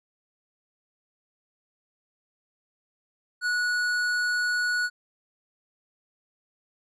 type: tone with hard clipping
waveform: triangle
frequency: 1465 Hz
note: F#6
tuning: 18 cents flat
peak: -25 dBFS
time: 3.41-4.9 s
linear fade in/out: 50 ms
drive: 14 dB
effects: none